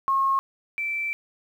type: tone pair in turn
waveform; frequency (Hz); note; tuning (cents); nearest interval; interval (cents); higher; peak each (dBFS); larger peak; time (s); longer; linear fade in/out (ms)
sine; 1083 / 2332; C#6 / D7; -41 / -13; octave + minor second; 1328; second; -19 / -25; first; 0.08-0.39 / 0.78-1.13; second; 0
effects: 9-bit